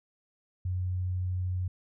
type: tone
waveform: sine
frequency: 91.3 Hz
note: F#2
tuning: 23 cents flat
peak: -28 dBFS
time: 0.65-1.68 s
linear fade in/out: 5 ms
effects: none